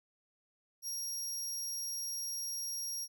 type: tone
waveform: 25% pulse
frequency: 5620 Hz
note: F8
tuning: 10 cents sharp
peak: -32 dBFS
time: 0.82-3.08 s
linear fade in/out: 50 ms
effects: none